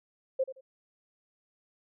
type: tone with echo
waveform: sine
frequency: 527 Hz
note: C5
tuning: 12 cents sharp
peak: -24 dBFS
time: 0.39-0.44 s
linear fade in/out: 10 ms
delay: 85 ms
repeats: 2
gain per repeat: -13 dB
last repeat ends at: 0.61 s
effects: none